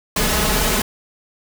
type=noise with comb filter; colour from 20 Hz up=pink; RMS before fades=-18 dBFS; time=0.16-0.82 s; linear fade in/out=5 ms; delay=4.7 ms; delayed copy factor=+0.7; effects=none